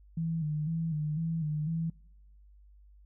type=tone with vibrato; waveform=sine; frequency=157.6 Hz; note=D#3; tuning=23 cents sharp; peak=-29 dBFS; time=0.17-1.9 s; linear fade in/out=5 ms; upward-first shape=square; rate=2 Hz; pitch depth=68 cents each way; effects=noise-tail reverb RT60 0.8 s tail -25 dB re dry + added 50 Hz sine -54 dBFS peak until 3.05 s